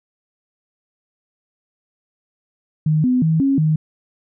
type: tone with pitch steps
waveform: sine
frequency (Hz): 154.7 / 251.9 / 160.1 / 273.5 / 155.7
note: D#3 / B3 / D#3 / C#4 / D#3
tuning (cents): -10 / +34 / +50 / -23 / +2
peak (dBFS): -13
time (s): 2.86-3.76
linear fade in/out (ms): 5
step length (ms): 180
effects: none